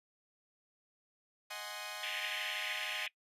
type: chord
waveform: 10% pulse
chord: Ab dominant seventh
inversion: second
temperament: equal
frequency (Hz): 622.3 / 740 / 830.6 / 1046.5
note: Eb5 / Gb5 / Ab5 / C6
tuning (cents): 0 / 0 / 0 / 0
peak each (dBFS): -39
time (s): 1.5-3.07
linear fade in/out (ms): 10
type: band-pass noise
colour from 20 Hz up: white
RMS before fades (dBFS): -40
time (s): 2.03-3.08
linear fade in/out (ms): 2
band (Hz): 1700 to 3400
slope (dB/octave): 96
effects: noise-tail reverb RT60 0.1 s tail -21 dB re dry + resampled to 32000 Hz